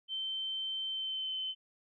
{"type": "tone with pitch glide", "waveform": "sine", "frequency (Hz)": [3100, 3063], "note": ["G7", "G7"], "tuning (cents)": [-20, -41], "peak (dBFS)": -34, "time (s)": [0.08, 1.55], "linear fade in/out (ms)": 50, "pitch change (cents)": -21, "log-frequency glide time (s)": [0.89, 1.34], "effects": []}